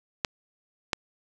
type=clicks; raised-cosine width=0.2 ms; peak=-7 dBFS; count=2; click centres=0.248 / 0.932 s; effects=none